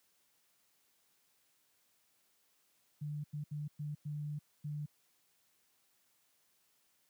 sine tone bursts at uneven times, 148.4 Hz, D3, 18 cents sharp, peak -37 dBFS, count 6, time 3.01-3.24 / 3.33-3.44 / 3.51-3.68 / 3.79-3.95 / 4.05-4.39 / 4.64-4.86 s, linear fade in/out 10 ms, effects white hiss -74 dBFS RMS until 7.09 s + high-pass 80 Hz 12 dB/octave

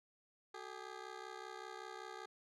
15% pulse ring-modulated tone, 406.4 Hz, G#4, 38 cents flat, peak -38 dBFS, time 0.54-2.26 s, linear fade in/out 5 ms, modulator 32.6 Hz, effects low-pass 6000 Hz 12 dB/octave

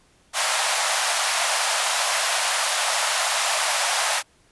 pink high-pass noise, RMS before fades -22 dBFS, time 0.33-4.23 s, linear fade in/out 50 ms, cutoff 620 Hz, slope 48 dB/octave, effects pink hiss -59 dBFS RMS until 4.51 s + resampled to 24000 Hz

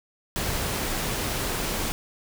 pink noise, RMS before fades -28 dBFS, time 0.36-1.92 s, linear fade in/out 0 ms, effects none

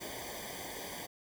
pink noise with comb filter, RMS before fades -43 dBFS, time 0-1.07 s, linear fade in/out 20 ms, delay 0.74 ms, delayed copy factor -0.9, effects none

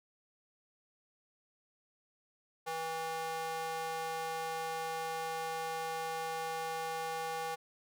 square tone with high-pass filter, 162.1 Hz, E3, 29 cents flat, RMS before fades -38 dBFS, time 2.66-7.56 s, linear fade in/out 20 ms, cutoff 680 Hz, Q 2.8, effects none

